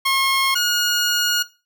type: tone pair in turn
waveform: 15% pulse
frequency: 1078 / 1439 Hz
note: C#6 / F#6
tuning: -49 / -49 cents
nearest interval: perfect fourth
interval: 500 cents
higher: second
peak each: -10 dBFS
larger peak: neither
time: 0.05-0.55 / 0.55-1.43 s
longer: second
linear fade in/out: 10 ms
effects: noise-tail reverb RT60 0.3 s tail -18 dB re dry